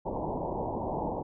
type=low-pass noise; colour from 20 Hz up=white; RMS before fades=-33 dBFS; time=0.05-1.23 s; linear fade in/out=20 ms; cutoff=970 Hz; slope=96 dB/octave; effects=none